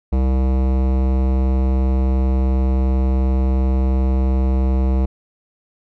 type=tone with hard clipping; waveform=sine; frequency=65.1 Hz; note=C2; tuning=8 cents flat; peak=-16 dBFS; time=0.12-5.06 s; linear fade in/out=10 ms; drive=18 dB; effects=none